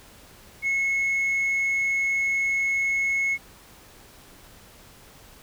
sine tone, 2184 Hz, C#7, 26 cents flat, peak -19 dBFS, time 0.62-3.38 s, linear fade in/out 50 ms, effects tanh soft clip ceiling -20 dBFS + pink hiss -50 dBFS RMS until 5.42 s

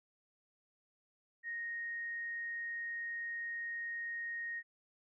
sine tone, 1864.7 Hz, A#6, in tune, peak -38 dBFS, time 1.43-4.63 s, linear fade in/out 50 ms, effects none

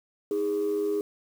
sine tone pair together, 314.5 / 410.3 Hz, D#4 / G#4, +19 / -21 cents, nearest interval perfect fourth, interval 460 cents, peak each -30 / -24 dBFS, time 0.31-1.01 s, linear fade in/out 2 ms, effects tanh soft clip ceiling -20 dBFS + 8-bit

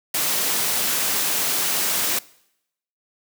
white noise, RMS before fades -22 dBFS, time 0.14-2.19 s, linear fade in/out 5 ms, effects noise-tail reverb RT60 0.8 s tail -22 dB re dry + high-pass 150 Hz 12 dB/octave

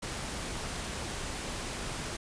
pink noise, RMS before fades -37 dBFS, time 0.02-2.17 s, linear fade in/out 10 ms, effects resampled to 22050 Hz

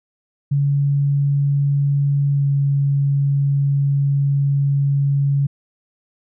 sine tone with pitch glide, 141.4 to 140.18 Hz, C#3 to C#3, +35 to +20 cents, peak -14 dBFS, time 0.51-5.47 s, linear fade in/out 10 ms, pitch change -15 cents, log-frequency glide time 2.32-2.46 s, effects none

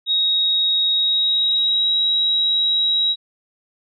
sine tone with pitch glide, 3778 to 3846 Hz, A#7 to B7, +22 to -47 cents, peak -15 dBFS, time 0.06-3.16 s, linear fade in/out 50 ms, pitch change +31 cents, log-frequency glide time 0.89-1.93 s, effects none

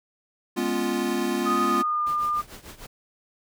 square chord, C# dominant seventh, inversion second, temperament equal, 207.7 / 246.9 / 277.2 / 349.2 Hz, G#3 / B3 / C#4 / E#4, 0 / 0 / 0 / 0 cents, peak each -32 / -29 / -32 / -28 dBFS, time 0.56-1.83 s, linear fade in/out 20 ms
sine tone with pitch glide, 1244.5 to 1204.2 Hz, D#6 to D6, 0 to +43 cents, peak -22 dBFS, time 1.45-2.42 s, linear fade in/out 20 ms, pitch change -57 cents, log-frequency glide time 1.67-2.06 s
pink noise with tremolo, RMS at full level -40 dBFS, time 2.06-2.87 s, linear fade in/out 10 ms, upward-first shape triangle, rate 6.7 Hz, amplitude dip 85%
effects none

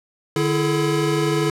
square tone cluster, 149.2 / 334.4 / 427 Hz, D3 / E4 / G#4, +28 / +25 / +48 cents, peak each -23 dBFS, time 0.36-1.5 s, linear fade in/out 2 ms, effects low-pass 11000 Hz 12 dB/octave

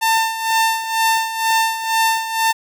sawtooth tone with tremolo, 897 Hz, A5, 33 cents sharp, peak -9 dBFS, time 0.01-2.53 s, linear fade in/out 20 ms, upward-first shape sine, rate 2.1 Hz, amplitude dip 70%, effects none

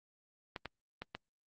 clicks, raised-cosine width 0.3 ms, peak -24 dBFS, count 4, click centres 0.562 / 0.657 / 1.02 / 1.15 s, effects Opus 32 kbps

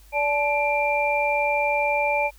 sine tone cluster, 580 / 868 / 2372 Hz, D5 / A5 / D7, -22 / -24 / +17 cents, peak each -24 dBFS, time 0.12-2.31 s, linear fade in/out 50 ms, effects added 50 Hz sine -48 dBFS peak until 2.38 s + white hiss -56 dBFS RMS until 2.38 s

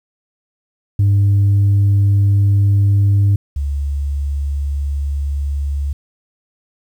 sine tone pair in turn, 100.2 / 70.85 Hz, G2 / C#2, +38 / +38 cents, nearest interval tritone, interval 600 cents, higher first, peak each -7 / -16 dBFS, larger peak first, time 0.99-3.36 / 3.56-5.93 s, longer neither, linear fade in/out 5 ms, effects tanh soft clip ceiling -8 dBFS + 8-bit

